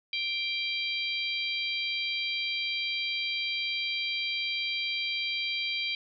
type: harmonic tone with a mistuned harmonic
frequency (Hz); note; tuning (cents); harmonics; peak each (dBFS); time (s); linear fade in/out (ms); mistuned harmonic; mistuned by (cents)
784; G5; 0; 3 / 4 / 5 / 6; -32 / -34 / -36 / -38; 0.13-5.95; 2; 4; +30
effects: none